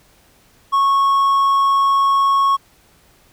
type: tone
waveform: triangle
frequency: 1101 Hz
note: C#6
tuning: 12 cents flat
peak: -10 dBFS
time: 0.72-2.57 s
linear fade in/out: 20 ms
effects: pink hiss -53 dBFS RMS until 3.32 s